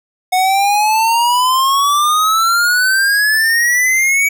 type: exponential sweep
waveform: square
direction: up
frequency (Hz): 731 to 2280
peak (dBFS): -11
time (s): 0.32-4.29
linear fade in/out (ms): 10
effects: none